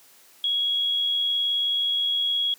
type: tone with amplitude modulation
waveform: sine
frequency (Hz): 3322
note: G#7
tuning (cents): 0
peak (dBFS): -20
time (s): 0.44-2.54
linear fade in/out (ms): 2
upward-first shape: sine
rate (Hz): 79.1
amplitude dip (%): 25
effects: white hiss -54 dBFS RMS until 2.58 s + high-pass 200 Hz 12 dB/octave